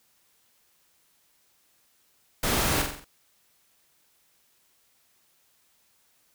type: noise with echo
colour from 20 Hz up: pink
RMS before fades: -26 dBFS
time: 2.43-2.82 s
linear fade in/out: 5 ms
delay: 45 ms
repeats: 5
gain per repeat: -5 dB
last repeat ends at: 3.045 s
effects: white hiss -66 dBFS RMS until 6.34 s